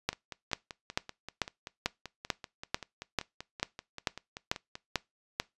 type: two click trains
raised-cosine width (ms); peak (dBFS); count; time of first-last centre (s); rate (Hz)
0.2; -10 / -23; 13 / 25; 0.09-5.4 / 0.13-4.754; 2.26 / 5.19
effects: noise-tail reverb RT60 0.2 s tail -22 dB re dry + resampled to 24000 Hz